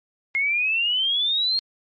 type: exponential sweep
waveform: sine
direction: up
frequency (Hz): 2139 to 4270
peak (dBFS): -19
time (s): 0.35-1.59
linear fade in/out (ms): 0
effects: MP3 32 kbps